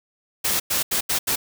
white noise bursts at uneven times, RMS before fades -22 dBFS, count 5, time 0.44-0.6 / 0.7-0.83 / 0.91-1.01 / 1.09-1.19 / 1.27-1.36 s, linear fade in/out 10 ms, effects none

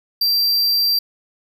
square tone, 4709 Hz, D8, 4 cents sharp, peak -15 dBFS, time 0.21-0.99 s, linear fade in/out 5 ms, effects none

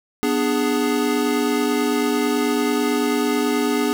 square chord, G# diminished, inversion first, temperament equal with one note detuned, 246.9 / 296 / 415.3 Hz, B3 / D4 / G#4, 0 / +14 / 0 cents, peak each -23 dBFS, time 0.23-3.93 s, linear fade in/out 0 ms, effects none

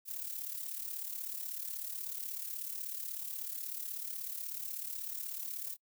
violet noise with amplitude modulation, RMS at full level -38 dBFS, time 0.05-5.77 s, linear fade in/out 50 ms, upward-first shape sine, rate 36.3 Hz, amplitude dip 65%, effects noise-tail reverb RT60 0.1 s tail -26 dB re dry

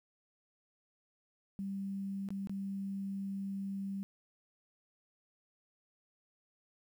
sine tone with dropouts, 196 Hz, G3, in tune, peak -36 dBFS, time 1.59-4.03 s, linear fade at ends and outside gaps 0 ms, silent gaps 2.288-2.305 / 2.472-2.495 s, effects 11-bit

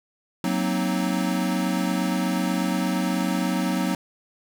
square chord, C half-diminished seventh, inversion second, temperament equal, 185 / 233.1 / 261.6 / 311.1 Hz, Gb3 / Bb3 / C4 / Eb4, 0 / 0 / 0 / 0 cents, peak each -26 / -30 / -29 / -30 dBFS, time 0.44-3.95 s, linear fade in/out 2 ms, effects none

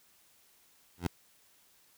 15% pulse tone with exponential growth, 87.31 Hz, F2, in tune, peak -20 dBFS, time 0.97-1.07 s, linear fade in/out 5 ms, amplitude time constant 20 ms, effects white hiss -65 dBFS RMS until 1.97 s

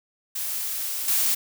blue noise with level steps, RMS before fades -29 / -22 dBFS, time 0.35-1.35 s, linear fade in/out 10 ms, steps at 1.08 s, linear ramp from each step 2 ms, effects none

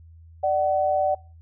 sine tone pair together, 594.3 / 754 Hz, D5 / F#5, +20 / +32 cents, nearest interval major third, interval 412 cents, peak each -22 dBFS, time 0.43-1.15 s, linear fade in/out 10 ms, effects noise-tail reverb RT60 0.4 s tail -24 dB re dry + added 82 Hz sine -45 dBFS peak until 1.41 s

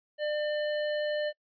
square tone, 599 Hz, D5, 34 cents sharp, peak -29 dBFS, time 0.18-1.33 s, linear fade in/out 50 ms, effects noise-tail reverb RT60 0.1 s tail -26 dB re dry + resampled to 11025 Hz

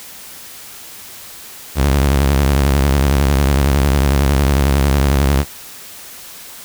sawtooth tone with vibrato, 69.3 Hz, C#2, in tune, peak -7 dBFS, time 1.75-5.45 s, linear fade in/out 50 ms, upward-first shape sine, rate 11 Hz, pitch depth 120 cents each way, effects white hiss -35 dBFS RMS until 6.64 s

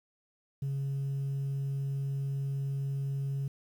sine tone, 137.8 Hz, C#3, 10 cents flat, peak -28 dBFS, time 0.62-3.48 s, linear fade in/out 5 ms, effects tanh soft clip ceiling -29 dBFS + 10-bit

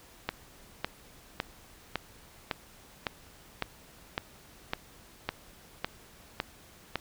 click train, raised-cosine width 0.3 ms, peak -13 dBFS, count 13, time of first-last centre 0.29-6.957 s, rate 1.8 Hz, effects pink hiss -55 dBFS RMS until 7 s

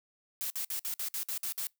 blue noise bursts, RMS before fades -35 dBFS, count 9, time 0.41-1.669 s, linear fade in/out 0 ms, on 91 ms, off 55 ms, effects noise-tail reverb RT60 0.2 s tail -26 dB re dry

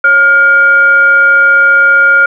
sine tone with frequency modulation, 1414 Hz, F6, 21 cents sharp, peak -3 dBFS, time 0.04-2.26 s, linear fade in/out 5 ms, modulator 865 Hz, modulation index 0.3, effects none

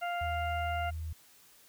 harmonic tone, 698.5 Hz, F5, in tune, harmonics 1 / 2 / 3 / 4, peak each -33 / -39 / -43 / -45 dBFS, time 0.01-0.91 s, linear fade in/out 20 ms
sine tone, 79.7 Hz, D#2, 42 cents sharp, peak -35 dBFS, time 0.21-1.13 s, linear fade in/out 5 ms
effects white hiss -60 dBFS RMS until 1.68 s

